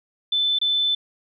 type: tone with dropouts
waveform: sine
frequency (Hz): 3520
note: A7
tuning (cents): 0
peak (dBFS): -18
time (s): 0.32-0.95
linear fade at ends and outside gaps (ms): 5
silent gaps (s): 0.588-0.614
effects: none